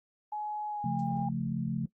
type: tone with pitch glide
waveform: sine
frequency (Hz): 843 to 807.7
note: G#5 to G#5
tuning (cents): +26 to -48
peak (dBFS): -33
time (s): 0.32-1.29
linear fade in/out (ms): 5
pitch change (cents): -74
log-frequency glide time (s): 0.68-1.02
type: chord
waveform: sine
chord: Db augmented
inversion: none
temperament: equal with one note detuned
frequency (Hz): 137.79 / 174.61 / 220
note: Db3 / F3 / A3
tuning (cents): -10 / 0 / 0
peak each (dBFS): -34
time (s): 0.84-1.86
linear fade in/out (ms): 5
type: noise with exponential decay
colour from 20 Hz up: violet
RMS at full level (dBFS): -45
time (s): 0.99-1.11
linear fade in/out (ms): 0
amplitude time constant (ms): 24
effects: noise-tail reverb RT60 0.1 s tail -22 dB re dry + Opus 24 kbps